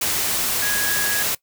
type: tone in noise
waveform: sine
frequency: 1661.2 Hz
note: G#6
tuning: in tune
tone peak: -23 dBFS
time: 0.62-1.23 s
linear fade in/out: 5 ms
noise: white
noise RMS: -22 dBFS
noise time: 0.01-1.35 s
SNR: -4 dB
effects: noise-tail reverb RT60 0.1 s tail -20 dB re dry